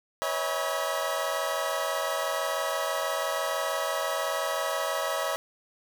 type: tone cluster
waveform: 25% pulse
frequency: 498.7 / 557 / 643 / 815 / 971 Hz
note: B4 / C#5 / E5 / G#5 / B5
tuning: +17 / +8 / -43 / -33 / -30 cents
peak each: -35 / -28 / -27 / -35 / -33 dBFS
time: 0.22-5.36 s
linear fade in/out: 0 ms
effects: none